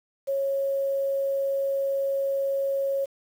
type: tone with quantisation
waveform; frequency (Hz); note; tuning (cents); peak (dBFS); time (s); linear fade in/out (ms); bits
sine; 549; C#5; -17; -23; 0.27-3.06; 20; 8
effects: none